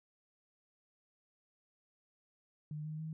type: tone with pitch steps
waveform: sine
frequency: 151.4 / 154.76 / 158.19 Hz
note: D#3 / D#3 / D#3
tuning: -47 / -9 / +29 cents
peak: -39 dBFS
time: 2.71-3.13 s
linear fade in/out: 2 ms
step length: 140 ms
effects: none